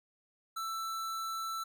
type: tone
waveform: square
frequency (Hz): 1328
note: E6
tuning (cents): +12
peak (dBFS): -36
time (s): 0.56-1.64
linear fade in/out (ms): 10
effects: none